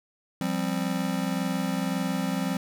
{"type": "chord", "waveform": "square", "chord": "F suspended second", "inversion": "none", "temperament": "just", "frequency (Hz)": [174.61, 196.44, 261.9], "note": ["F3", "G3", "C4"], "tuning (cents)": [0, 4, 2], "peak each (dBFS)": -31, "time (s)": [0.41, 2.57], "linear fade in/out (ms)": 2, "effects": []}